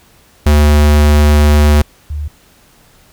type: tone pair in turn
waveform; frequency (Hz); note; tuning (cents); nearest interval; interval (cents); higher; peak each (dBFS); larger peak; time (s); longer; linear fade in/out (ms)
square / sine; 74.3 / 74.3; D2 / D2; +21 / +21; unison; 0; neither; -6 / -17; first; 0.46-1.82 / 2.1-2.28; first; 5
effects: pink hiss -47 dBFS RMS until 3.12 s